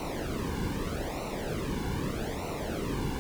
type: noise with flanger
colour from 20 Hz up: brown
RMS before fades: -33 dBFS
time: 0-3.19 s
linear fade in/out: 0 ms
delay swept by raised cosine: 0.6 to 1.6 ms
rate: 0.81 Hz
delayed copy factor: -0.85
effects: none